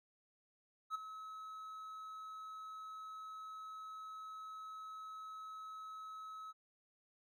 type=tone with ADSR envelope; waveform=triangle; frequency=1288 Hz; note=E6; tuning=41 cents flat; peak=-33 dBFS; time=0.9-6.53 s; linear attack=49 ms; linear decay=12 ms; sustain=-12 dB; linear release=29 ms; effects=none